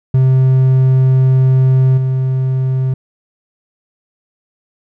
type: tone with level steps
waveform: triangle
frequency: 130.81 Hz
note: C3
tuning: in tune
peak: -5 / -10 dBFS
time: 0.14-2.94 s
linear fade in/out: 5 ms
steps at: 1.97 s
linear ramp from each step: 10 ms
effects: none